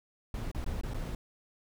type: noise with dropouts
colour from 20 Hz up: brown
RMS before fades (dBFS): -35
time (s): 0.34-1.15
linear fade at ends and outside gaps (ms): 2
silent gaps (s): 0.515-0.547 / 0.644-0.662 / 0.812-0.834 / 0.937-0.943
effects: none